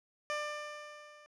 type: tone with level ramp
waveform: 15% pulse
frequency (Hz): 596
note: D5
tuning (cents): +25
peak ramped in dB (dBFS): -26 to -49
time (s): 0.3-1.26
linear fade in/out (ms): 0
effects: low-pass 6000 Hz 12 dB/octave